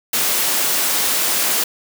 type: high-pass noise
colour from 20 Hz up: white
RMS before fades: -18 dBFS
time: 0.13-1.64 s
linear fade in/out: 5 ms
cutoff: 210 Hz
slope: 12 dB/octave
effects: none